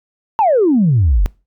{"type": "exponential sweep", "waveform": "sine", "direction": "down", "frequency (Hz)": [932.3, 40.76], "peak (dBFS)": -8, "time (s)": [0.39, 1.26], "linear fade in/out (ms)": 0, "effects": ["noise-tail reverb RT60 0.3 s tail -24 dB re dry", "tanh soft clip ceiling -5 dBFS"]}